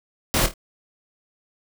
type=noise with echo; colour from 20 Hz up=pink; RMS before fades=-20 dBFS; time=0.34-0.46 s; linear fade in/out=0 ms; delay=26 ms; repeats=3; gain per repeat=-9 dB; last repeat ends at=0.538 s; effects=none